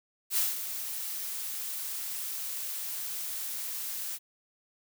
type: noise with ADSR envelope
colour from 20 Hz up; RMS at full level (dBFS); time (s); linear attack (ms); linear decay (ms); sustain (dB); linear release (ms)
blue; -26; 0.3-4.19; 72; 180; -10; 45
effects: none